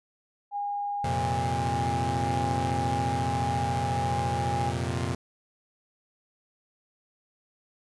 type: tone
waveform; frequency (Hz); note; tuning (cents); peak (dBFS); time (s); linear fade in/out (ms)
sine; 814; G#5; -35; -28; 0.51-4.73; 50
type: chord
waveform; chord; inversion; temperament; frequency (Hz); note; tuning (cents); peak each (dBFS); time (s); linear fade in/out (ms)
sawtooth; F suspended fourth; none; equal; 87.31 / 116.54 / 130.81; F2 / Bb2 / C3; 0 / 0 / 0; -28; 1.04-5.15; 5
effects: resampled to 24000 Hz